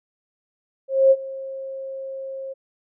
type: tone with ADSR envelope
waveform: sine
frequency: 536 Hz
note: C5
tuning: 42 cents sharp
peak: -9 dBFS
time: 0.88-2.54 s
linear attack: 230 ms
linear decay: 46 ms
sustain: -20 dB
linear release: 19 ms
effects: none